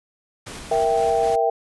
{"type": "noise with tremolo", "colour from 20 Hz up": "pink", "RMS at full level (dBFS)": -35, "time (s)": [0.46, 1.36], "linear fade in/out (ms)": 10, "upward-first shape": "square", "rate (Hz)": 3.9, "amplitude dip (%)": 25}
{"type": "chord", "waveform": "sine", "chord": "E diminished", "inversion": "second", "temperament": "equal", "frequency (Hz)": [466.2, 659.3, 784], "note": ["Bb4", "E5", "G5"], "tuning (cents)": [0, 0, 0], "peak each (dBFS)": -21, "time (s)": [0.71, 1.5], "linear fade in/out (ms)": 5}
{"effects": ["resampled to 24000 Hz"]}